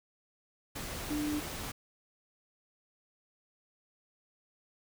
sine tone in noise, 298.4 Hz, D4, 28 cents sharp, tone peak -31 dBFS, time 1.1-1.4 s, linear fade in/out 10 ms, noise pink, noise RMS -40 dBFS, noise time 0.75-1.72 s, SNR +6 dB, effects none

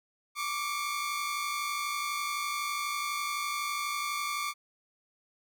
sawtooth tone cluster, 1126 / 1178 / 2181 Hz, C#6 / D6 / C#7, +27 / +5 / -29 cents, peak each -36 / -29 / -35 dBFS, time 0.35-4.54 s, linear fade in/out 50 ms, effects none

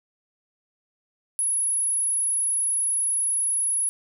sine tone, 10510 Hz, E9, 6 cents flat, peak -21 dBFS, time 1.39-3.89 s, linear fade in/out 0 ms, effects none

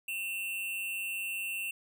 square tone with amplitude modulation, 2700 Hz, E7, 41 cents sharp, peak -32 dBFS, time 0.08-1.71 s, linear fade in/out 5 ms, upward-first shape sine, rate 195 Hz, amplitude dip 50%, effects none

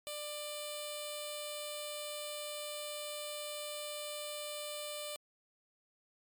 10% pulse tone with notch filter, 594 Hz, D5, 20 cents sharp, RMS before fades -42 dBFS, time 0.07-5.16 s, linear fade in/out 0 ms, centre 1600 Hz, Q 0.56, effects MP3 96 kbps

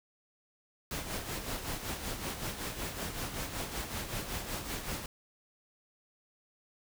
pink noise with tremolo, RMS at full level -36 dBFS, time 0.91-5.06 s, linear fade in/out 2 ms, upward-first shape sine, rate 5.3 Hz, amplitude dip 55%, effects none

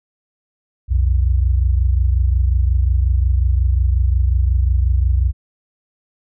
sine tone pair together, 62.1 / 87.66 Hz, B1 / F2, +10 / +7 cents, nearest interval tritone, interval 597 cents, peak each -13 / -18 dBFS, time 0.88-5.33 s, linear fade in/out 50 ms, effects none

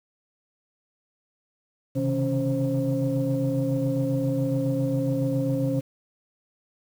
sine tone cluster, 131.7 / 139 / 160.4 / 276.3 / 528 Hz, C3 / C#3 / E3 / C#4 / C5, +12 / +5 / -47 / -6 / +16 cents, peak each -26 / -32 / -32 / -25 / -28 dBFS, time 1.95-5.81 s, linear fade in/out 20 ms, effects tanh soft clip ceiling -15 dBFS + 8-bit

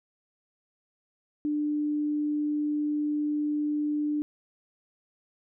sine tone, 297.5 Hz, D4, 22 cents sharp, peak -25 dBFS, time 1.45-4.22 s, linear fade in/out 0 ms, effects none

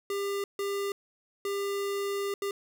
square tone bursts at uneven times, 399.7 Hz, G4, 34 cents sharp, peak -30 dBFS, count 4, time 0.1-0.44 / 0.59-0.92 / 1.45-2.34 / 2.42-2.51 s, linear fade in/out 2 ms, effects none

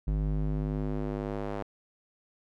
square tone with band-pass filter sweep, 50.9 Hz, G#1, 34 cents flat, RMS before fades -31 dBFS, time 0.07-1.63 s, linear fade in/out 5 ms, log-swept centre 100 to 640 Hz, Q 0.93, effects none

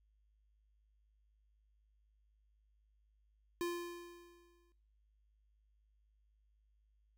square tone with exponential decay, 346.9 Hz, F4, 12 cents flat, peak -35 dBFS, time 3.61-4.72 s, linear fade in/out 0 ms, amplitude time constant 240 ms, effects noise-tail reverb RT60 0.6 s tail -17 dB re dry + added 52 Hz sine -70 dBFS peak until 7.17 s

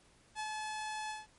sawtooth tone with ADSR envelope, 860 Hz, A5, 40 cents flat, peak -32 dBFS, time 0.35-1.27 s, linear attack 48 ms, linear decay 55 ms, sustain -2 dB, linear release 170 ms, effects pink hiss -65 dBFS RMS until 1.38 s + MP3 48 kbps

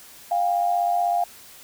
sine tone pair together, 703.8 / 800 Hz, F5 / G5, +13 / +35 cents, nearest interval major second, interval 222 cents, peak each -20 / -25 dBFS, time 0.31-1.24 s, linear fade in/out 5 ms, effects white hiss -46 dBFS RMS until 1.63 s

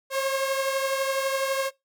sawtooth beating tone pair, 537 / 549 Hz, C5 / C#5, +45 / -17 cents, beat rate 12 Hz, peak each -21 / -27 dBFS, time 0.1-1.71 s, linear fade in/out 50 ms, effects noise-tail reverb RT60 0.2 s tail -23 dB re dry

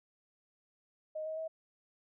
sine tone with pitch steps, 622.3 / 632.1 / 642 Hz, D#5 / D#5 / E5, 0 / +27 / -46 cents, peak -36 dBFS, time 1.15-1.48 s, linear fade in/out 10 ms, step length 110 ms, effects none

